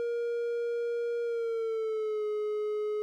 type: tone with pitch glide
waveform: triangle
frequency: 471.7 to 422.7 Hz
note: A#4 to G#4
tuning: +20 to +31 cents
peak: -27 dBFS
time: 0-3.02 s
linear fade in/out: 0 ms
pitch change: -189 cents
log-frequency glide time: 1.23-2.25 s
effects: none